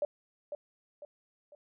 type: tone with echo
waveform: sine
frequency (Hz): 587.3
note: D5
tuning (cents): 0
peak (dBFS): -27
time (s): 0.02-0.05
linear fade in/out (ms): 2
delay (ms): 500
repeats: 3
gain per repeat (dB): -8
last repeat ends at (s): 1.55
effects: none

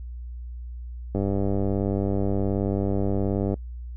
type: click train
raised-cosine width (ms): 2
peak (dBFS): -13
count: 237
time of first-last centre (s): 1.15-3.541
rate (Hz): 98.7
effects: noise-tail reverb RT60 0.1 s tail -26 dB re dry + added 60 Hz sine -33 dBFS peak until 3.96 s

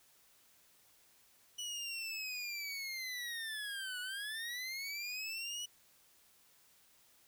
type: linear two-way sweep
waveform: 25% pulse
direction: down then up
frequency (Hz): 2960 to 1457 to 2960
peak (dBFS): -36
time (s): 1.58-5.66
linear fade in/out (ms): 10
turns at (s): 4
effects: white hiss -67 dBFS RMS until 7.27 s

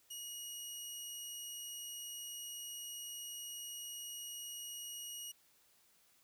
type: tone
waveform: 15% pulse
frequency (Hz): 2892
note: F#7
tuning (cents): -40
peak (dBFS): -37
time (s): 0.1-5.32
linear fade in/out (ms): 10
effects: white hiss -70 dBFS RMS until 6.23 s

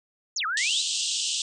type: exponential two-way sweep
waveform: sine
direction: down then up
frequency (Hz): 7459 to 1222 to 4211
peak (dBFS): -25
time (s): 0.36-0.82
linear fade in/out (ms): 5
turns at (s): 0.46
type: band-pass noise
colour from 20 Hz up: pink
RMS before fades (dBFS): -28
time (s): 0.57-1.42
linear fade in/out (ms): 2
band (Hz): 2800 to 8500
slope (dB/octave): 96
effects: none

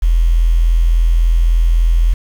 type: tone with quantisation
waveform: sine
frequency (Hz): 41.8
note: E1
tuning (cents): +25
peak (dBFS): -8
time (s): 0.02-2.14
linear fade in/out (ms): 10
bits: 6
effects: none

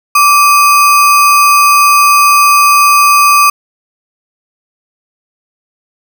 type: tone with sample-and-hold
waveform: sine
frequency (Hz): 1166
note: D6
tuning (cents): -13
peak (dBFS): -3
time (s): 0.15-3.5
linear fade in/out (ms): 5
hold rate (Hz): 3675
effects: none

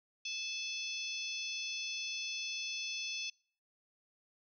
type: harmonic tone with a mistuned harmonic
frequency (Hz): 871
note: A5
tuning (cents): -18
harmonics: 3 / 4 / 5 / 6 / 7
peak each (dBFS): -41 / -43 / -48 / -45 / -46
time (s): 0.25-3.3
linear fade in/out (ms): 5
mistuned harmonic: 4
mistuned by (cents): -29
effects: noise-tail reverb RT60 0.5 s tail -26 dB re dry

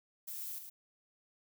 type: noise with echo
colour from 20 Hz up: violet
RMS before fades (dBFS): -43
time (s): 0.27-0.59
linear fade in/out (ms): 10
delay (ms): 110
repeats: 1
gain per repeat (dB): -6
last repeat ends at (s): 0.7
effects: none

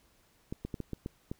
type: clicks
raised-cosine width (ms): 3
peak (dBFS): -23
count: 7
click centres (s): 0.525 / 0.65 / 0.742 / 0.803 / 0.933 / 1.061 / 1.315
effects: pink hiss -67 dBFS RMS until 1.39 s

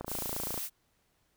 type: click train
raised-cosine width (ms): 1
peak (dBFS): -23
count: 17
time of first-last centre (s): 0.01-0.577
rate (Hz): 28.2
type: noise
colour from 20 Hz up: blue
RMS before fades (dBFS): -37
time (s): 0.06-0.7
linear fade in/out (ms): 50
effects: pink hiss -73 dBFS RMS until 1.36 s

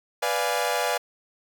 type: chord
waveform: sawtooth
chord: B diminished seventh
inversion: none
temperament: equal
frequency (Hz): 493.9 / 587.3 / 698.5 / 830.6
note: B4 / D5 / F5 / Ab5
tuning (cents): 0 / 0 / 0 / 0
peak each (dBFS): -25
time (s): 0.22-0.98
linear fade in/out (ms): 10
effects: none

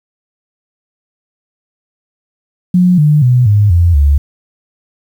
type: tone with pitch steps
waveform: sine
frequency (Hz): 180.2 / 149.79 / 124.51 / 103.5 / 86.03 / 71.51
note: F#3 / D3 / B2 / G#2 / F2 / D2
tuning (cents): -45 / +35 / +15 / -5 / -26 / -46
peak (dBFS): -5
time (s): 2.74-4.18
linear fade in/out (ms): 5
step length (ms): 240
effects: 7-bit

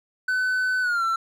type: tone with pitch glide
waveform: triangle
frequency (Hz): 1509 to 1344.4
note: F#6 to E6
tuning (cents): +34 to +34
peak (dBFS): -19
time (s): 0.28-1.16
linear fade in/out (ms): 5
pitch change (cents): -200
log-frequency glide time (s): 0.81-1.04
effects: none

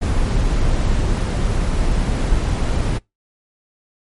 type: noise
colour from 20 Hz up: brown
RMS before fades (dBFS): -17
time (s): 0.01-2.99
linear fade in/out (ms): 20
effects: noise-tail reverb RT60 0.2 s tail -26 dB re dry + MP3 48 kbps

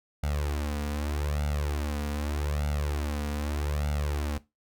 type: tone with flanger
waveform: sawtooth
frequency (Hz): 73.42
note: D2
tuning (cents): 0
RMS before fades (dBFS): -30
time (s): 0.23-4.38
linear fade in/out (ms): 5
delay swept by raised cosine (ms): 1.4 to 4.2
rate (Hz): 0.82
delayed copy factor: +0.85
effects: noise-tail reverb RT60 0.2 s tail -17 dB re dry

